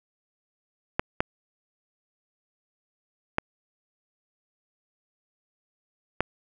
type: clicks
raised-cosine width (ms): 0.5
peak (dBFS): -7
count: 4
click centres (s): 0.995 / 1.205 / 3.384 / 6.206
effects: none